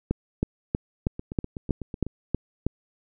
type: two click trains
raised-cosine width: 3 ms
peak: -10 / -20 dBFS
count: 9 / 9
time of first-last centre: 0.11-2.666 / 1.07-2.066 s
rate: 3.13 / 8.03 Hz
effects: none